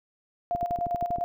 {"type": "tone with tremolo", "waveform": "sine", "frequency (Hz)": 698.5, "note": "F5", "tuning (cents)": 0, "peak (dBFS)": -24, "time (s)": [0.51, 1.24], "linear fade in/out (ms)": 0, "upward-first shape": "square", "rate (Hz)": 10, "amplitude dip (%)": 60}
{"type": "click train", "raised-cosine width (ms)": 3, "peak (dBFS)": -23, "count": 9, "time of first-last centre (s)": [0.55, 1.185], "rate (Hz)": 12.6}
{"effects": []}